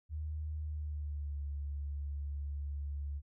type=tone with pitch glide; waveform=sine; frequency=76.7 to 71.56 Hz; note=D#2 to D2; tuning=-24 to -44 cents; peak=-36 dBFS; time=0.09-3.22 s; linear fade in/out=50 ms; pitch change=-120 cents; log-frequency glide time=0.58-1.4 s; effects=none